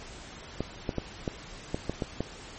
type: clicks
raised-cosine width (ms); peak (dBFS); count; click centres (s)
2; -15; 8; 0.606 / 0.892 / 0.983 / 1.278 / 1.745 / 1.896 / 2.022 / 2.206
effects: pink hiss -45 dBFS RMS until 2.58 s + MP3 32 kbps